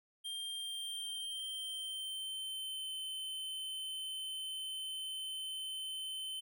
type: tone with pitch glide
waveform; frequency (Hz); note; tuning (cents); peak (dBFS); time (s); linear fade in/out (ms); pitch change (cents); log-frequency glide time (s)
square; 3186 to 3069; G7 to G7; +27 to -37; -40; 0.24-6.41; 20; -64; 0.56-2.92
effects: none